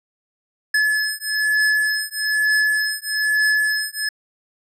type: beating tone pair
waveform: square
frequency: 1716 / 1717.1 Hz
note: A6 / A6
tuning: -44 / -43 cents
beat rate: 1.1 Hz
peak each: -21 dBFS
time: 0.74-4.09 s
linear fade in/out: 5 ms
effects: low-pass 12000 Hz 12 dB/octave